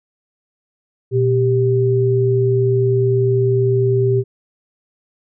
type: tone pair together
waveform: sine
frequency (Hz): 121 / 392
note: B2 / G4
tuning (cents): -35 / 0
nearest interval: octave + minor sixth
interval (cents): 2035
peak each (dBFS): -15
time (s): 1.11-4.24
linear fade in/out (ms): 50
effects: none